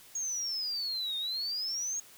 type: exponential two-way sweep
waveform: sine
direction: down then up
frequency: 6640 to 3654 to 6640 Hz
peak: -30 dBFS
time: 0.15-2 s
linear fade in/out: 5 ms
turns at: 1.17 s
effects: tanh soft clip ceiling -29 dBFS + white hiss -55 dBFS RMS until 2.17 s